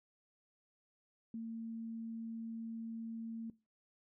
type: tone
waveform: sine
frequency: 226.9 Hz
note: A#3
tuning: 47 cents flat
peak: -40 dBFS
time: 1.34-3.5 s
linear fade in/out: 2 ms
effects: noise-tail reverb RT60 0.3 s tail -21 dB re dry